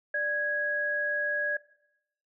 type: tone pair together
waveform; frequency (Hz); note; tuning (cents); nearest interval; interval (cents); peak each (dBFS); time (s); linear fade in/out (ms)
sine; 590 / 1657.7; D5 / G#6; +8 / -4; octave + tritone; 1788; -34 / -27; 0.14-1.57; 5
effects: noise-tail reverb RT60 0.8 s tail -19 dB re dry